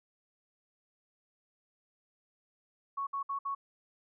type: tone bursts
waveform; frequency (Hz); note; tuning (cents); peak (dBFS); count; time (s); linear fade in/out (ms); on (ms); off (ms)
sine; 1108.7; C#6; 0; -32; 4; 2.97-3.55; 10; 100; 60
effects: none